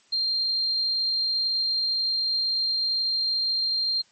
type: tone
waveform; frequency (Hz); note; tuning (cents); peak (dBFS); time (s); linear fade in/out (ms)
sine; 4186; C8; 0; -22; 0.12-4.02; 10
effects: white hiss -60 dBFS RMS until 4.11 s + MP3 32 kbps